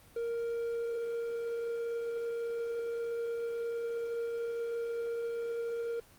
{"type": "tone", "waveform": "triangle", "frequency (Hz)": 466.2, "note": "A#4", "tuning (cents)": 0, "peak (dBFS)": -30, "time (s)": [0.16, 6], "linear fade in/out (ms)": 5, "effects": ["pink hiss -59 dBFS RMS until 6.18 s", "Opus 24 kbps"]}